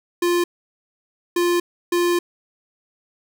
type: tone bursts at uneven times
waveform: square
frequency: 349.2 Hz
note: F4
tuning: in tune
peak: -17 dBFS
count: 3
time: 0.22-0.44 / 1.36-1.6 / 1.92-2.19 s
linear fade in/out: 5 ms
effects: none